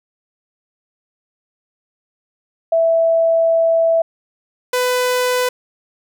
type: tone pair in turn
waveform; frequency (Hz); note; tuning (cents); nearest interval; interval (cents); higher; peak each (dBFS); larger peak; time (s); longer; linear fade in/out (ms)
sine / sawtooth; 659.3 / 499.6; E5 / B4; 0 / +20; perfect fourth; 480; first; -11; neither; 2.72-4.02 / 4.73-5.49; first; 5
effects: none